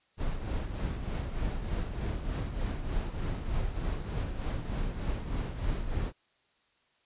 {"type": "noise with tremolo", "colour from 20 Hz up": "brown", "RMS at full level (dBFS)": -30, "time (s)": [0.17, 6.13], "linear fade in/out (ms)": 50, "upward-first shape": "triangle", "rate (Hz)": 3.3, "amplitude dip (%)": 60, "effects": ["white hiss -70 dBFS RMS until 7.05 s", "resampled to 8000 Hz"]}